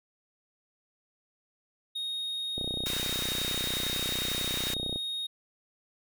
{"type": "tone", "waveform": "triangle", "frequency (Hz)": 3729, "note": "A#7", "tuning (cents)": 0, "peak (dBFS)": -30, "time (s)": [1.95, 5.27], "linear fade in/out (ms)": 10}
{"type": "click train", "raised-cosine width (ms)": 2, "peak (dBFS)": -23, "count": 75, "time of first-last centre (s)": [2.58, 4.959], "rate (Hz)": 31.1}
{"type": "high-pass noise", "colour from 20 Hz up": "pink", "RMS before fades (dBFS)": -36, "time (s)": [2.86, 4.74], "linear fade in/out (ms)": 0, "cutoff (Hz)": 1600, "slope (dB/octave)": 12}
{"effects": []}